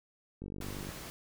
click train, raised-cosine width 3 ms, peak -29 dBFS, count 24, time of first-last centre 0.42-0.89 s, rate 48.9 Hz
pink noise, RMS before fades -45 dBFS, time 0.61-1.1 s, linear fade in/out 0 ms
effects none

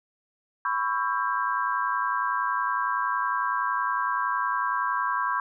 sine chord, C# half-diminished seventh, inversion third, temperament just, 997.9 / 1108.7 / 1330.5 / 1596.6 Hz, B5 / C#6 / E6 / G6, +18 / 0 / +16 / +31 cents, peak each -28 / -28 / -33 / -30 dBFS, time 0.65-5.4 s, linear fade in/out 2 ms, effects none

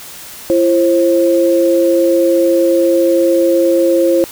sine tone pair together, 338.6 / 533 Hz, E4 / C5, +46 / +32 cents, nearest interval minor sixth, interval 786 cents, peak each -11 dBFS, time 0.5-4.24 s, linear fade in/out 0 ms, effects white hiss -32 dBFS RMS until 4.31 s

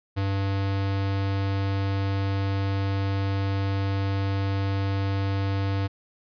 square tone, 98 Hz, G2, in tune, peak -24 dBFS, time 0.16-5.88 s, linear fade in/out 20 ms, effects resampled to 11025 Hz

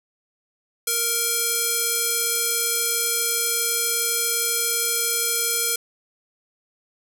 square tone with band-pass filter, 466.2 Hz, A#4, in tune, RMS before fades -23 dBFS, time 0.87-5.76 s, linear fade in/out 5 ms, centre 11000 Hz, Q 1, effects none

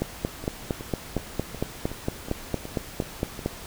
two click trains, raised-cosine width 2 ms, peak -22 / -11 dBFS, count 9 / 16, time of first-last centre 0.44-3.392 / 0.02-3.46 s, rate 2.71 / 4.36 Hz, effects pink hiss -41 dBFS RMS until 3.66 s

